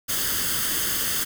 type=noise with comb filter; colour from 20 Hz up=white; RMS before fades=-25 dBFS; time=0.08-1.25 s; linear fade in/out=20 ms; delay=0.62 ms; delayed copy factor=+0.65; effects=none